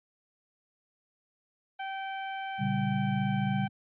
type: tone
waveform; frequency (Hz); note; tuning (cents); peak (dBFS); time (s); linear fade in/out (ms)
sawtooth; 775; G5; -20; -30; 1.79-3.68; 10
type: chord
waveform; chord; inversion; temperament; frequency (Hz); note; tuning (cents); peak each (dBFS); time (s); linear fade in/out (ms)
sine; G diminished; first; just; 117.6 / 141.12 / 196; Bb2 / Db3 / G3; +16 / +31 / 0; -34 / -32 / -29; 2.58-3.69; 50
effects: resampled to 8000 Hz